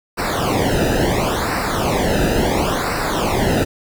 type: noise with flanger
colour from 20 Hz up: brown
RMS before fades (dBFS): -18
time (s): 0.17-3.65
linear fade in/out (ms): 20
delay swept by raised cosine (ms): 0.3 to 0.92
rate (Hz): 0.72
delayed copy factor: -0.9
effects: none